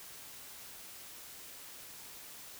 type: silence
effects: white hiss -50 dBFS RMS until 2.59 s